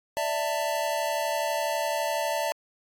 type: chord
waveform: square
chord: D suspended second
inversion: none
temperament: equal with one note detuned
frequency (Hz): 587.3 / 659.3 / 893.3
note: D5 / E5 / A5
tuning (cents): 0 / 0 / +26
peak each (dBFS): -31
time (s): 0.17-2.52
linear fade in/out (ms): 0
effects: AAC 64 kbps